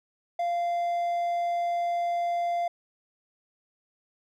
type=tone; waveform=triangle; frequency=693 Hz; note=F5; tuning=14 cents flat; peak=-23 dBFS; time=0.39-2.68 s; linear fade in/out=5 ms; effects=none